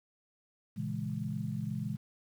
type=chord; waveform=sine; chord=A# half-diminished seventh; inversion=none; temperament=equal with one note detuned; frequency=116.88 / 138.59 / 164.81 / 207.7 Hz; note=A#2 / C#3 / E3 / G#3; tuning=+5 / 0 / 0 / 0 cents; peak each=-39 / -39 / -39 / -38 dBFS; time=0.76-1.97 s; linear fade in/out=20 ms; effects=10-bit